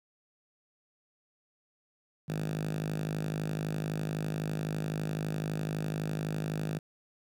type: tone with high-pass filter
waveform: 5% pulse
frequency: 51.91 Hz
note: G#1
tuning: in tune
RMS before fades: -34 dBFS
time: 2.28-6.79 s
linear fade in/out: 10 ms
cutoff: 150 Hz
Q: 5
effects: none